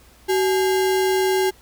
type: tone with sample-and-hold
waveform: sine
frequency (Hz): 377.5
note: F#4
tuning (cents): +35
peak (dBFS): -16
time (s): 0.28-1.51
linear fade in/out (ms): 20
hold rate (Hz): 1225
effects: added 60 Hz sine -51 dBFS peak until 1.61 s + pink hiss -52 dBFS RMS until 1.61 s